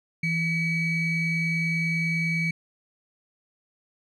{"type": "ring-modulated tone", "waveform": "triangle", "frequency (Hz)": 1055, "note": "C6", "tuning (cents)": 14, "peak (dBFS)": -18, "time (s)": [0.23, 2.51], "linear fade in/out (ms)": 5, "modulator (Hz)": 1220, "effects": []}